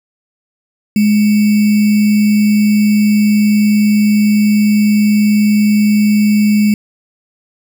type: tone with sample-and-hold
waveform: sine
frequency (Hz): 209.7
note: G#3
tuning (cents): +17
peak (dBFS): -7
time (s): 0.96-6.74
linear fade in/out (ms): 2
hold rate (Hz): 2450
effects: none